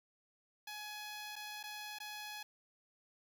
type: tone with dropouts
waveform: 10% pulse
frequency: 841 Hz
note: G#5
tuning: 22 cents sharp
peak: -36 dBFS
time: 0.67-2.43 s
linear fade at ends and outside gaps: 5 ms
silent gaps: 1.357-1.362 / 1.63-1.637 / 1.987-2.001 s
effects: 11-bit